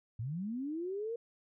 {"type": "linear sweep", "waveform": "sine", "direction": "up", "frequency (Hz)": [103.4, 475.3], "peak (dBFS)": -35, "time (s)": [0.19, 1.16], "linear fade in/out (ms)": 5, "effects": []}